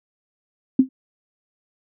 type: tone with exponential decay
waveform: sine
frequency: 261.6 Hz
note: C4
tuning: in tune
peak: -6 dBFS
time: 0.79-0.89 s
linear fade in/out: 5 ms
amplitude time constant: 20 ms
effects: none